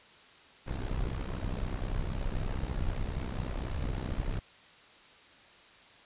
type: noise with amplitude modulation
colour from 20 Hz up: brown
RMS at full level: -30 dBFS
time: 0.66-4.4 s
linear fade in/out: 20 ms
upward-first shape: sine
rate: 63.9 Hz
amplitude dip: 80%
effects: white hiss -56 dBFS RMS until 6.05 s + resampled to 8000 Hz